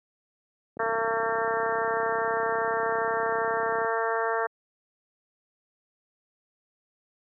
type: click train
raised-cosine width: 2 ms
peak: -27 dBFS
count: 101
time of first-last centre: 0.77-3.847 s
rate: 32.5 Hz
type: harmonic tone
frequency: 226.4 Hz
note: A3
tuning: 50 cents sharp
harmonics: 2 / 3 / 4 / 5 / 6 / 7 / 8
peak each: -29 / -31 / -32 / -33 / -34 / -34 / -35 dBFS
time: 0.79-4.47 s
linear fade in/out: 10 ms
effects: high-pass 150 Hz 12 dB/octave